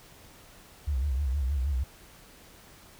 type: tone with vibrato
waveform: sine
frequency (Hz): 68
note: C#2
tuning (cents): -33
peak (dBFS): -25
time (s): 0.87-1.84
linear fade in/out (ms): 10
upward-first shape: sine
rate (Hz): 6.4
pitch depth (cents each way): 150
effects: pink hiss -53 dBFS RMS until 2.99 s